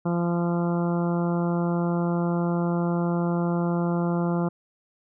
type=harmonic tone; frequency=172.3 Hz; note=F3; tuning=23 cents flat; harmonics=1 / 2 / 3 / 4 / 5 / 6 / 7 / 8; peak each=-23 / -29 / -33 / -35 / -37 / -39 / -40 / -41 dBFS; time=0.05-4.49 s; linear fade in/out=10 ms; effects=none